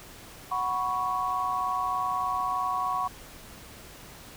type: chord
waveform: sine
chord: F# suspended fourth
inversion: none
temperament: just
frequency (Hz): 740 / 986.7 / 1110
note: F#5 / B5 / C#6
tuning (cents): 0 / -2 / +2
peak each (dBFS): -32 / -32 / -28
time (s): 0.51-3.08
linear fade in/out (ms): 10
effects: pink hiss -47 dBFS RMS until 4.36 s